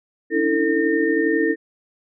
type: tone cluster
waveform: sine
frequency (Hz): 284.1 / 296.5 / 326.4 / 448.1 / 1824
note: C#4 / D4 / E4 / A4 / A#6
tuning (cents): +43 / +17 / -17 / +32 / -38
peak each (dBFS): -25 / -29 / -20 / -21 / -24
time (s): 0.3-1.56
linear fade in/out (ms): 50
effects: none

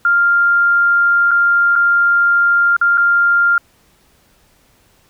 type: tone with dropouts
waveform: sine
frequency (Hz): 1396.9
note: F6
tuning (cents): 0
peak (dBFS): -9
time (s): 0.05-3.58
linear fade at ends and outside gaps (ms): 2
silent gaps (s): 1.31-1.314 / 1.755-1.76 / 2.766-2.813 / 2.974-2.979
effects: pink hiss -54 dBFS RMS until 5.09 s

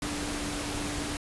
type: tone in noise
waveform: sine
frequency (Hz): 292.7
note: D4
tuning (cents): -6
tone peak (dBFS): -36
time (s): 0.02-1.17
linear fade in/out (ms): 2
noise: pink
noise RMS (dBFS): -34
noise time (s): 0.02-1.17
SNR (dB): -5
effects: resampled to 24000 Hz

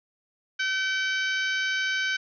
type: harmonic tone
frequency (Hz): 766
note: G5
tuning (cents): -40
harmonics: 2 / 3 / 4 / 5 / 6 / 7 / 8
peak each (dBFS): -26 / -32 / -33 / -38 / -40 / -42 / -42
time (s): 0.59-2.17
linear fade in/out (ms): 10
effects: none

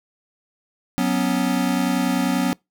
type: chord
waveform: square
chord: F# suspended fourth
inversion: none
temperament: equal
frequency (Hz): 185 / 246.9 / 277.2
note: F#3 / B3 / C#4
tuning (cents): 0 / 0 / 0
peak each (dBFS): -24 / -23 / -24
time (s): 0.98-2.53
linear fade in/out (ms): 0
effects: noise-tail reverb RT60 0.2 s tail -26 dB re dry

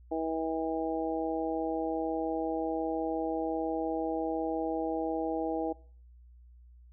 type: harmonic tone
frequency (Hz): 161.3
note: E3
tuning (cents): -37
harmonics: 2 / 3 / 4 / 5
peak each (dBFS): -33 / -35 / -36 / -37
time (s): 0.11-5.73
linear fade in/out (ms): 10
effects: noise-tail reverb RT60 0.5 s tail -23 dB re dry + added 60 Hz sine -52 dBFS peak until 6.92 s

